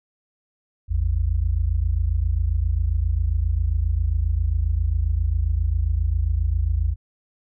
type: tone pair together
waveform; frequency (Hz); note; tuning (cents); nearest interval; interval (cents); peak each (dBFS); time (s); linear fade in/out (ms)
sine; 54.96 / 82.41; A1 / E2; -1 / 0; perfect fifth; 701; -21; 0.88-6.96; 50
effects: none

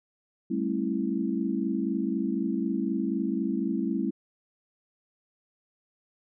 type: chord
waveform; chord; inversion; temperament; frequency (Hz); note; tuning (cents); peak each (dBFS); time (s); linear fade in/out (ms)
sine; A dominant seventh; third; equal with one note detuned; 196 / 220 / 270.4 / 329.6; G3 / A3 / C#4 / E4; 0 / 0 / -43 / 0; -31; 0.5-4.11; 10
effects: none

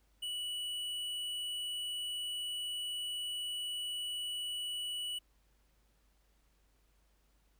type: tone with tanh clipping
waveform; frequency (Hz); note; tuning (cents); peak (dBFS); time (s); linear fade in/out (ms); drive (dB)
triangle; 2948; F#7; -7; -38; 0.22-5.19; 10; 15
effects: added 50 Hz sine -69 dBFS peak until 7.59 s + pink hiss -75 dBFS RMS until 7.59 s

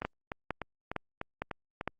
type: two click trains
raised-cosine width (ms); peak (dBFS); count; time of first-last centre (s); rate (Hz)
0.5; -17 / -20; 5 / 7; 0.05-1.876 / 0.02-1.811; 2.19 / 3.35
effects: Opus 32 kbps

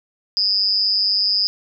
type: tone with amplitude modulation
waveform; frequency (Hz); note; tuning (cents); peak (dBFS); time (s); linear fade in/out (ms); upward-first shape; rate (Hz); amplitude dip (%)
sine; 4978; D#8; 0; -11; 0.37-1.47; 0; sine; 201; 100
effects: none

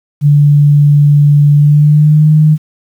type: tone with pitch glide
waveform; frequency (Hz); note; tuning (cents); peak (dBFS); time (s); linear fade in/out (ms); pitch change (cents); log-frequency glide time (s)
sine; 145.7 to 153.74; D3 to D#3; -13 to -20; -3; 0.21-2.58; 50; +93; 1.54-2.31
effects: 7-bit

